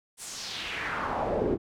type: noise with band-pass filter sweep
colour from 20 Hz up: brown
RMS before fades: -31 dBFS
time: 0.17-1.58 s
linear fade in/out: 50 ms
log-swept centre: 9600 to 320 Hz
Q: 2.5
effects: none